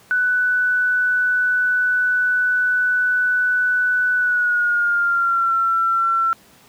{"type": "tone with pitch glide", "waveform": "sine", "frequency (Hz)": [1490, 1350.6], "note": ["F#6", "E6"], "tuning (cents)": [12, 42], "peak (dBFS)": -15, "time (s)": [0.11, 6.33], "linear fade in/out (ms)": 0, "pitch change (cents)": -170, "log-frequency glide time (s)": [4.16, 5.55], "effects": ["pink hiss -50 dBFS RMS until 6.68 s", "high-pass 100 Hz 12 dB/octave"]}